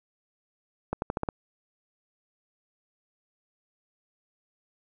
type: accelerating click train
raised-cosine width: 1 ms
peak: -14 dBFS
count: 6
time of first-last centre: 0.93-1.288 s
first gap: 91 ms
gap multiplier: 0.88
effects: none